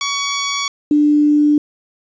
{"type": "tone pair in turn", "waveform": ["10% pulse", "sine"], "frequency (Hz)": [1126, 296.3], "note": ["C#6", "D4"], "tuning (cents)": [27, 15], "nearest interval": "octave + major seventh", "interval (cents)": 2312, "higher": "first", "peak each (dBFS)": -9, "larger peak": "neither", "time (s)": [[0.01, 0.68], [0.91, 1.58]], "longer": "neither", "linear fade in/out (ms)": 2, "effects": ["resampled to 16000 Hz", "8-bit"]}